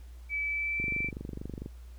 sine tone with pitch glide, 2300 to 2333 Hz, D7 to D7, -37 to -12 cents, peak -29 dBFS, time 0.29-1.11 s, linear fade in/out 50 ms, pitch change +25 cents, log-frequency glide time 0.41-0.82 s
click train, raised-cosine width 3 ms, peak -25 dBFS, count 22, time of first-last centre 0.8-1.661 s, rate 24.4 Hz
effects added 60 Hz sine -44 dBFS peak until 1.98 s + pink hiss -63 dBFS RMS until 1.98 s

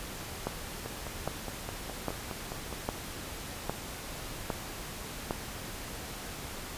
two click trains, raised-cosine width 1 ms, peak -16 / -23 dBFS, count 7 / 10, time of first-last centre 0.47-5.309 / 0.86-2.727 s, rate 1.24 / 4.82 Hz, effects pink hiss -41 dBFS RMS until 6.77 s + resampled to 32000 Hz

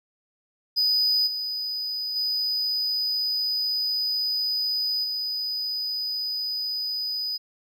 triangle tone with level steps, 4978 Hz, D#8, in tune, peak -18 / -26 / -22 / -25 dBFS, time 0.76-7.38 s, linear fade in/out 20 ms, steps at 1.26 / 2.15 / 5.03 s, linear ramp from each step 20 ms, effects none

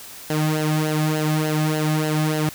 sawtooth tone with flanger, 154.3 Hz, D#3, 14 cents flat, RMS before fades -21 dBFS, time 0.3-2.49 s, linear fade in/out 2 ms, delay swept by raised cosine 0.84 to 2.14 ms, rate 3.4 Hz, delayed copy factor -0.75, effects white hiss -39 dBFS RMS until 2.54 s

